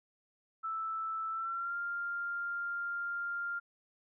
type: tone with pitch glide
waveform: sine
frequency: 1318.5 to 1396.9 Hz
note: E6 to F6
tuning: 0 to 0 cents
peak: -34 dBFS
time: 0.63-3.6 s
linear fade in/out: 20 ms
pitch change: +100 cents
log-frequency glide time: 1.3-1.76 s
effects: none